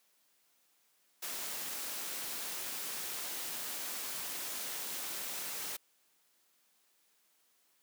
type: noise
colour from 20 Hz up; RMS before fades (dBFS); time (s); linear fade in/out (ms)
white; -40; 1.22-5.77; 10
effects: white hiss -72 dBFS RMS until 7.82 s + high-pass 200 Hz 12 dB/octave